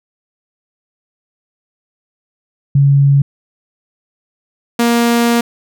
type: tone pair in turn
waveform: sine / sawtooth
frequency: 140 / 235.5 Hz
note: C#3 / A#3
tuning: +18 / +18 cents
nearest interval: major sixth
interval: 900 cents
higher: second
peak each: -6 dBFS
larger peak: neither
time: 2.75-3.22 / 4.79-5.41 s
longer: second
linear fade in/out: 5 ms
effects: none